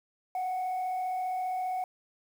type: tone with frequency modulation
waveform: sine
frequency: 740 Hz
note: F#5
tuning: in tune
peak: -27 dBFS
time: 0.35-1.84 s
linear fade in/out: 2 ms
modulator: 35 Hz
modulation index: 0.36
effects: tanh soft clip ceiling -28 dBFS + 9-bit